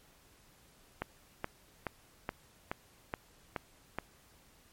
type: click train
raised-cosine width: 0.5 ms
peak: -19 dBFS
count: 8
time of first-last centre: 1.02-3.986 s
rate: 2.36 Hz
effects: pink hiss -63 dBFS RMS until 4.72 s + MP3 64 kbps